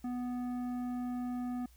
sine tone with tanh clipping, 246.9 Hz, B3, in tune, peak -36 dBFS, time 0.04-1.66 s, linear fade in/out 5 ms, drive 11 dB, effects added 60 Hz sine -58 dBFS peak until 1.76 s + white hiss -67 dBFS RMS until 1.76 s

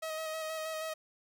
sawtooth tone with vibrato, 634 Hz, D#5, 32 cents sharp, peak -32 dBFS, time 0.02-0.94 s, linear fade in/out 10 ms, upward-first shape square, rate 6.3 Hz, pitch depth 17 cents each way, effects none

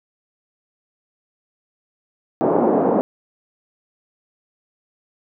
pink band-pass noise, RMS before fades -17 dBFS, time 2.41-3.01 s, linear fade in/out 0 ms, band 230 to 800 Hz, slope 24 dB/octave, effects none

